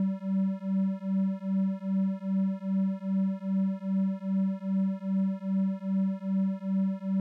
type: beating tone pair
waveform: triangle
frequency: 191.2 / 193.7 Hz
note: G3 / G3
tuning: -43 / -20 cents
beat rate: 2.5 Hz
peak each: -27 dBFS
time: 0-7.2 s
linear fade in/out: 2 ms
effects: none